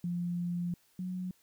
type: tone pair in turn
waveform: sine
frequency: 174.61 / 182.92 Hz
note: F3 / F#3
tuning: 0 / -20 cents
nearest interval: minor second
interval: 80 cents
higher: second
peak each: -31 / -34 dBFS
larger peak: first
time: 0.04-0.74 / 0.99-1.31 s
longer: first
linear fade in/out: 2 ms
effects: white hiss -68 dBFS RMS until 1.42 s